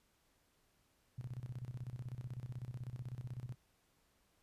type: tone with tremolo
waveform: sine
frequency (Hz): 123.4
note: B2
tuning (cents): -1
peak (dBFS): -40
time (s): 1.18-3.55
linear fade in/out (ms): 5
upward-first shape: square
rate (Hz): 16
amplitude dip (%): 80
effects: pink hiss -75 dBFS RMS until 4.42 s + resampled to 32000 Hz